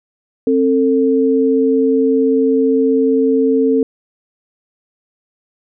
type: tone pair together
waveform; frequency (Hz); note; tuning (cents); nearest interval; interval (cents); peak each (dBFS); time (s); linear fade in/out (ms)
sine; 266 / 447.4; C4 / A4; +29 / +29; major sixth; 900; -13; 0.47-3.83; 2
effects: none